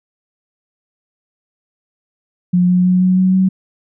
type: tone with pitch steps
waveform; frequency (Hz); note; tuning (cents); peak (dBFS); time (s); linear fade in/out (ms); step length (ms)
sine; 178.7 / 180.57 / 182.45 / 184.36 / 186.29 / 188.24; F3 / F#3 / F#3 / F#3 / F#3 / F#3; +40 / -42 / -24 / -6 / +12 / +30; -9; 2.53-3.49; 10; 160
effects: none